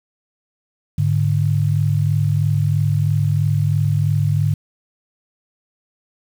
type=tone pair together; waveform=sine; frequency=103.9 / 146.94 Hz; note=G#2 / D3; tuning=+1 / +1 cents; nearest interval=tritone; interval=600 cents; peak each=-17 dBFS; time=0.98-4.54 s; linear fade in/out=5 ms; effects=7-bit